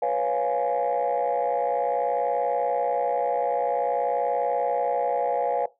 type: chord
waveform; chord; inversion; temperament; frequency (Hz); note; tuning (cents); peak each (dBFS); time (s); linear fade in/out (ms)
sine; C# dominant seventh; third; equal; 493.9 / 554.4 / 698.5 / 830.6; B4 / C#5 / E#5 / G#5; 0 / 0 / 0 / 0; -26; 0.02-5.66; 5
effects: noise-tail reverb RT60 0.2 s tail -17 dB re dry + tanh soft clip ceiling -16 dBFS